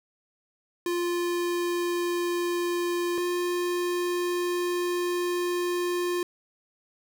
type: tone pair in turn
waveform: square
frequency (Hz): 349.2 / 353.3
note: F4 / F4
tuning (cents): 0 / +20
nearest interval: unison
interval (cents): 20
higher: second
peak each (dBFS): -26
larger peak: neither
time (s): 0.86-3.18 / 3.18-6.23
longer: second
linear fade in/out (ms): 2
effects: none